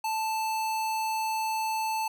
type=tone; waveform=square; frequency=880 Hz; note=A5; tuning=in tune; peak=-28 dBFS; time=0.04-2.08 s; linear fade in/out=5 ms; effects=none